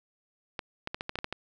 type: clicks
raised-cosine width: 0.3 ms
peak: -17 dBFS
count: 9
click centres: 0.592 / 0.874 / 0.945 / 1.009 / 1.094 / 1.156 / 1.188 / 1.244 / 1.326 s
effects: none